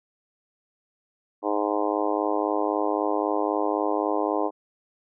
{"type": "harmonic tone", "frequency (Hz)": 103.83, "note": "G#2", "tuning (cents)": 0, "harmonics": [3, 4, 5, 6, 7, 8, 9, 10], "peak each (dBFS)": [-28, -29, -30, -31, -31, -32, -33, -33], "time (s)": [1.42, 4.51], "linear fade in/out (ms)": 50, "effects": []}